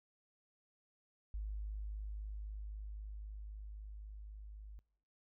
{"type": "tone with level ramp", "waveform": "sine", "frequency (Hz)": 51.91, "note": "G#1", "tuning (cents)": 0, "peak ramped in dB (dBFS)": [-38, -48], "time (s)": [1.34, 4.79], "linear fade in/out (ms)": 0, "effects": ["noise-tail reverb RT60 0.8 s tail -26 dB re dry"]}